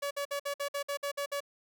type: tone bursts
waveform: sawtooth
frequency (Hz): 568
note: C#5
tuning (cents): +42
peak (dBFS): -28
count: 10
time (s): 0.02-1.405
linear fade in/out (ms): 10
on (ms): 89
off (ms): 55
effects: none